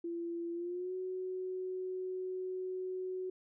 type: tone with pitch glide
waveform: sine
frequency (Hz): 340.1 to 370.9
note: F4 to F#4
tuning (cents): -46 to +4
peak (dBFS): -36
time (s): 0.04-3.3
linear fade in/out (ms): 5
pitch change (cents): +150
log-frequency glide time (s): 0.53-0.94
effects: none